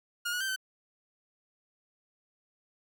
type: tone with pitch steps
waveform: sawtooth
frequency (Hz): 1423 / 1459 / 1560 / 1532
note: F6 / F#6 / G6 / G6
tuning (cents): +32 / -25 / -9 / -40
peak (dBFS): -27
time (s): 0.25-0.562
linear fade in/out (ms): 10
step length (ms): 78
effects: none